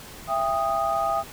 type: tone cluster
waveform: sine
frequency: 668 / 797 / 1243 Hz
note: E5 / G5 / D#6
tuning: +23 / +28 / -2 cents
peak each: -26 dBFS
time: 0.27-1.24 s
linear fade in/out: 50 ms
effects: pink hiss -42 dBFS RMS until 1.32 s